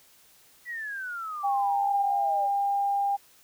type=exponential sweep; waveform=sine; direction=down; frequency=1975.5 to 567 Hz; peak=-32 dBFS; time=0.65-2.49 s; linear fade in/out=50 ms
type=tone; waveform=sine; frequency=801 Hz; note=G5; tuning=37 cents sharp; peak=-23 dBFS; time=1.43-3.17 s; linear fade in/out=20 ms
effects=white hiss -58 dBFS RMS until 3.43 s